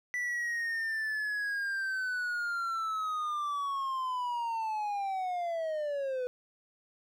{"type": "linear sweep", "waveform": "triangle", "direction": "down", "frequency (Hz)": [1975.5, 492.5], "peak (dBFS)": -29, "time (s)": [0.14, 6.27], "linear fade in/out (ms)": 0, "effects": []}